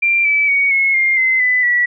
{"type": "tone with pitch steps", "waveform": "sine", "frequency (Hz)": [2371, 2305, 2241, 2178, 2117, 2058, 2001, 1944.9], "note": ["D7", "D7", "C#7", "C#7", "C7", "C7", "B6", "B6"], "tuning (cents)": [16, -33, 18, -31, 20, -29, 22, -27], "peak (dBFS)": -11, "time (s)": [0.02, 1.86], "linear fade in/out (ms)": 10, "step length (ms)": 230, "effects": []}